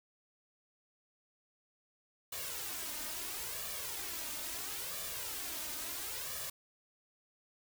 white noise with flanger, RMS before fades -41 dBFS, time 2.32-6.5 s, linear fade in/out 5 ms, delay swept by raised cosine 1.7 to 3.3 ms, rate 0.74 Hz, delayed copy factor +0.65, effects none

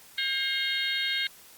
harmonic tone with a mistuned harmonic, 534 Hz, C5, 35 cents sharp, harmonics 3 / 4 / 5 / 6 / 7 / 8, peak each -33 / -31 / -37 / -34 / -32 / -36 dBFS, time 0.18-1.27 s, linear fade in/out 2 ms, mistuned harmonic 5, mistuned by +110 cents, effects white hiss -52 dBFS RMS until 1.57 s + Opus 48 kbps

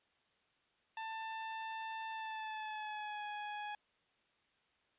sawtooth tone with pitch glide, 890 to 835.2 Hz, A5 to G#5, +20 to +10 cents, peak -37 dBFS, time 0.97-3.75 s, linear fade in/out 2 ms, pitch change -110 cents, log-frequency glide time 2.1-3.24 s, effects white hiss -75 dBFS RMS until 4.98 s + resampled to 8000 Hz

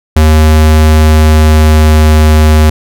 square tone with pitch glide, 77.78 to 77.29 Hz, D#2 to D#2, 0 to -11 cents, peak -3 dBFS, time 0.16-2.7 s, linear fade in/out 5 ms, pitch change -11 cents, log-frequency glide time 0.94-2.19 s, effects none

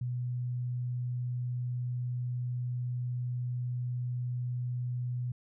sine tone, 123.47 Hz, B2, in tune, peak -31 dBFS, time 0.01-5.32 s, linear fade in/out 5 ms, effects none

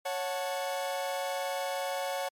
40% pulse chord, F# minor, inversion second, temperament equal with one note detuned, 554.4 / 732.8 / 880 Hz, C#5 / F#5 / A5, 0 / -17 / 0 cents, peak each -33 / -35 / -38 dBFS, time 0.05-2.29 s, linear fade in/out 10 ms, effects MP3 64 kbps

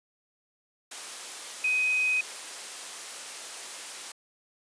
sine tone in noise, 2513 Hz, D#7, 17 cents sharp, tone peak -23 dBFS, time 1.64-2.21 s, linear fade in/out 5 ms, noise white, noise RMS -39 dBFS, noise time 0.91-4.12 s, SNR +13 dB, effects high-pass 400 Hz 12 dB/octave + resampled to 22050 Hz

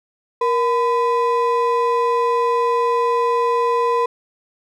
triangle ring-modulated tone, 740 Hz, F#5, in tune, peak -10 dBFS, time 0.41-4.06 s, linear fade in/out 5 ms, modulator 268 Hz, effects none

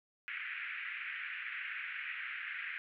white band-pass noise, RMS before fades -42 dBFS, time 0.28-2.78 s, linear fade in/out 0 ms, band 1500 to 2500 Hz, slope 48 dB/octave, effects none

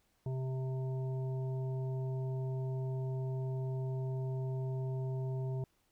harmonic tone, 130.81 Hz, C3, in tune, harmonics 1 / 3 / 5 / 7, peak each -34 / -44 / -50 / -55 dBFS, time 0.26-5.64 s, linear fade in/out 2 ms, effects pink hiss -75 dBFS RMS until 5.91 s

